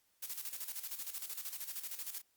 blue noise with tremolo, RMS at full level -41 dBFS, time 0.22-2.22 s, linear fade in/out 10 ms, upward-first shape square, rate 13 Hz, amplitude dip 65%, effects white hiss -75 dBFS RMS until 2.36 s + Opus 48 kbps

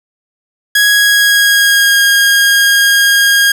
sawtooth tone with pitch glide, 1661.2 to 1627 Hz, G#6 to G#6, 0 to -36 cents, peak -3 dBFS, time 0.75-3.52 s, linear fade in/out 5 ms, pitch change -36 cents, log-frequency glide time 0.88-1.99 s, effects none

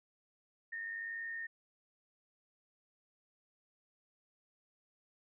sine tone with amplitude modulation, 1833 Hz, A#6, 30 cents flat, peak -37 dBFS, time 0.72-1.47 s, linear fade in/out 10 ms, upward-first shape sine, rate 101 Hz, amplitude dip 45%, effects none

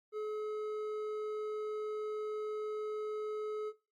triangle tone with hard clipping, 426.8 Hz, G#4, 47 cents sharp, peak -37 dBFS, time 0.12-3.73 s, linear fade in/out 50 ms, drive 10 dB, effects noise-tail reverb RT60 0.3 s tail -18 dB re dry + Opus 48 kbps

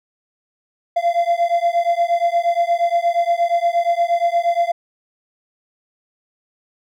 triangle beating tone pair, 683 / 691.5 Hz, F5 / F5, -39 / -17 cents, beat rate 8.5 Hz, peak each -16 dBFS, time 0.96-4.72 s, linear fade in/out 10 ms, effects none

